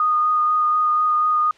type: tone with vibrato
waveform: sine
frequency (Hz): 1232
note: D#6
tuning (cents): -17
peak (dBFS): -15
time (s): 0-1.51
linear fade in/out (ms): 2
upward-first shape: sine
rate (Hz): 4.1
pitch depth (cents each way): 11
effects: white hiss -52 dBFS RMS until 1.57 s + low-pass 4000 Hz 12 dB/octave